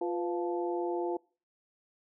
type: harmonic tone with a mistuned harmonic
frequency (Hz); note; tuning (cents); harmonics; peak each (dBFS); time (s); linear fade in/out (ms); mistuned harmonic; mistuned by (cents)
174.61; F3; 0; 2 / 3 / 4 / 5; -31 / -38 / -39 / -39; 0.01-1.17; 5; 3; -85
effects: noise-tail reverb RT60 0.4 s tail -25 dB re dry